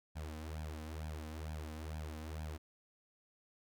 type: tone with flanger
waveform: sawtooth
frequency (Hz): 77.78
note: D#2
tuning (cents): 0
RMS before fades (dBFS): -44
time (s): 0.15-2.58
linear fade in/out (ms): 20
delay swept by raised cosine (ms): 1.2 to 4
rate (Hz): 2.2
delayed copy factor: +1
effects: none